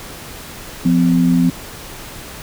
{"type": "tone pair together", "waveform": "sine", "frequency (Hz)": [174.61, 254.7], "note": ["F3", "C4"], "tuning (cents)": [0, -46], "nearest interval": "perfect fifth", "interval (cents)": 654, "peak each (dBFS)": -13, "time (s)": [0.85, 1.5], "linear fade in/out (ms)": 5, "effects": ["pink hiss -33 dBFS RMS until 2.42 s"]}